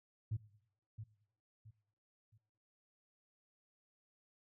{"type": "tone with echo", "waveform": "sine", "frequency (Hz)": 108.8, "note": "A2", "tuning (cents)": -19, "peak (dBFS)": -34, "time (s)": [0.31, 0.37], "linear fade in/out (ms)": 10, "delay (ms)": 670, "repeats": 3, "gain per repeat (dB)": -10, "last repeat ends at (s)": 2.38, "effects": ["noise-tail reverb RT60 0.7 s tail -19 dB re dry", "tanh soft clip ceiling -30 dBFS"]}